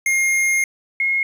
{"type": "tone pair in turn", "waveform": ["square", "sine"], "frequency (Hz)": [2132, 2157], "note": ["C7", "C#7"], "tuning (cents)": [32, -48], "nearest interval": "unison", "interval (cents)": 20, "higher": "second", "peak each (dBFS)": -16, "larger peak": "neither", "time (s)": [[0.06, 0.64], [1, 1.23]], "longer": "first", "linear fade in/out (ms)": 2, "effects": ["resampled to 32000 Hz", "9-bit"]}